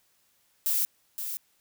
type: noise with echo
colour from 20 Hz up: violet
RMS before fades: -26 dBFS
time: 0.66-0.85 s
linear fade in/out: 0 ms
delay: 520 ms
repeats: 1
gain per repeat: -8 dB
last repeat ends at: 1.37 s
effects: white hiss -68 dBFS RMS until 1.6 s